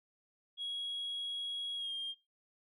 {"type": "tone with pitch glide", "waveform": "sine", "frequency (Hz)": [3315, 3213], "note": ["G#7", "G7"], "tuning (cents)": [-4, 42], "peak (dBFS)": -35, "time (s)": [0.57, 2.15], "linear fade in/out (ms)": 50, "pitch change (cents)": -54, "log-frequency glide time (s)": [1.76, 1.93], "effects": ["noise-tail reverb RT60 0.3 s tail -26 dB re dry", "tanh soft clip ceiling -34 dBFS"]}